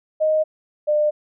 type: tone pair in turn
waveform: sine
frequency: 622.3 / 600.5 Hz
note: D#5 / D5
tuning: 0 / +38 cents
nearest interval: minor second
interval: 62 cents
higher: first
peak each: -15 dBFS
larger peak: neither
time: 0.2-0.44 / 0.87-1.11 s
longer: neither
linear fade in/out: 20 ms
effects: none